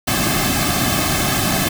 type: noise with comb filter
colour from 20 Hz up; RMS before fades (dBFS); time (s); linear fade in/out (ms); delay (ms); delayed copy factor
pink; -18; 0.07-1.69; 10; 2.1; -0.8
effects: none